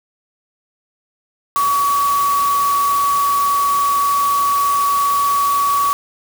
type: tone in noise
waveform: sine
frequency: 1132 Hz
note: C#6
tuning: 36 cents sharp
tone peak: -13 dBFS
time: 1.56-5.93 s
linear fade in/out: 0 ms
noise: white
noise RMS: -27 dBFS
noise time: 1.56-5.93 s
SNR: +11 dB
effects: none